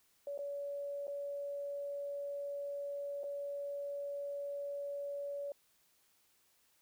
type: tone with dropouts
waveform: sine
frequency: 568 Hz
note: C#5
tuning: 42 cents sharp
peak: -38 dBFS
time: 0.27-5.52 s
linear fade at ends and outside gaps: 2 ms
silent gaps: 0.377-0.389 / 1.07-1.079 / 3.234-3.24 s
effects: white hiss -72 dBFS RMS until 6.81 s